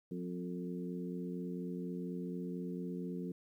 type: harmonic tone with a mistuned harmonic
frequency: 89.1 Hz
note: F2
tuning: 35 cents sharp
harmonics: 2 / 3 / 4 / 5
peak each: -40 / -44 / -46 / -48 dBFS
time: 0.11-3.32 s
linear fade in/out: 5 ms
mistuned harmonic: 3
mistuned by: -32 cents
effects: 12-bit